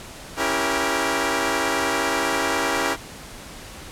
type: chord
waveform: 10% pulse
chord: C# diminished seventh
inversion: none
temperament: equal with one note detuned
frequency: 277.2 / 329.6 / 392 / 472.4 Hz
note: C#4 / E4 / G4 / Bb4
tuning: 0 / 0 / 0 / +23 cents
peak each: -18 dBFS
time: 0.36-2.97 s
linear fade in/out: 50 ms
effects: pink hiss -39 dBFS RMS until 3.91 s + low-pass 11000 Hz 12 dB/octave